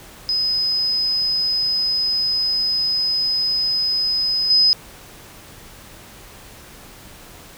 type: tone with level steps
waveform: sine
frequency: 5040 Hz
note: D#8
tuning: 21 cents sharp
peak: -17 / -11 dBFS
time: 0.29-4.73 s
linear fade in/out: 0 ms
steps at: 4.5 s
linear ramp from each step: 5 ms
effects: pink hiss -42 dBFS RMS until 7.57 s